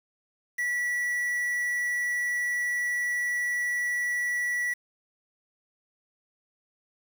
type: tone with quantisation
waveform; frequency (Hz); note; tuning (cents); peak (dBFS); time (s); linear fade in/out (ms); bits
triangle; 1948; B6; -24; -24; 0.58-4.74; 10; 7
effects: none